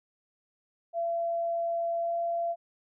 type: tone with pitch glide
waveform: sine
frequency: 677 to 681.3 Hz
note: E5 to F5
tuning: +46 to -43 cents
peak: -27 dBFS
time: 0.93-2.56 s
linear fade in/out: 50 ms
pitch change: +11 cents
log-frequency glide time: 2-2.15 s
effects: none